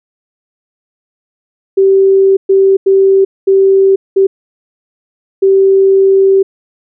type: tone bursts at uneven times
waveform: sine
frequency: 387.5 Hz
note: G4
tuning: 20 cents flat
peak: -4 dBFS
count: 6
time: 1.77-2.37 / 2.49-2.77 / 2.86-3.25 / 3.47-3.96 / 4.16-4.27 / 5.42-6.43 s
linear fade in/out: 10 ms
effects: none